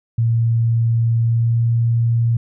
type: tone with pitch glide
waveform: sine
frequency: 115.4 to 116.54 Hz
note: A#2 to A#2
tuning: -17 to 0 cents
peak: -13 dBFS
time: 0.18-2.37 s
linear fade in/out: 5 ms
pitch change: +17 cents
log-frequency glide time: 1.21-1.6 s
effects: none